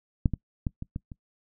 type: clicks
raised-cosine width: 5 ms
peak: -9 / -16 / -15 / -22 / -20 / -28 dBFS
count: 6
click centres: 0.258 / 0.337 / 0.668 / 0.824 / 0.961 / 1.118 s
effects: noise-tail reverb RT60 0.1 s tail -22 dB re dry